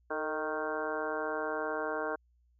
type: harmonic tone with a mistuned harmonic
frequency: 155.56 Hz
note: D#3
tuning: in tune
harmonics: 2 / 3 / 4 / 5 / 6 / 7 / 8 / 9 / 10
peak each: -42 / -37 / -38 / -42 / -43 / -41 / -50 / -41 / -41 dBFS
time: 0.1-2.16 s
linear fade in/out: 10 ms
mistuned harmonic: 3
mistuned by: -45 cents
effects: added 60 Hz sine -65 dBFS peak until 2.59 s